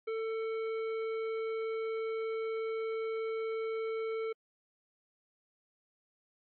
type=harmonic tone; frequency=445.8 Hz; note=A4; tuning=23 cents sharp; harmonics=1 / 3 / 5 / 7 / 9; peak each=-33 / -46 / -48 / -60 / -63 dBFS; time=0.07-4.33 s; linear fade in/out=10 ms; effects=AAC 64 kbps